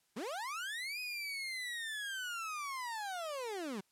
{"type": "linear two-way sweep", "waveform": "30% pulse", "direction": "up then down", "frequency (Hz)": [180.2, 2514, 180.2], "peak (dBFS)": -36, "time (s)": [0.16, 3.81], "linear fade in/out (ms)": 10, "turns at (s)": 1, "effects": ["white hiss -75 dBFS RMS until 3.91 s", "low-pass 12000 Hz 12 dB/octave"]}